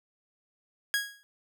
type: tone with exponential decay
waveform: sawtooth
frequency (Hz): 1650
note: G#6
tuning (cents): -12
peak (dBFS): -19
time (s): 0.94-1.23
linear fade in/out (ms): 0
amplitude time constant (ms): 62
effects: none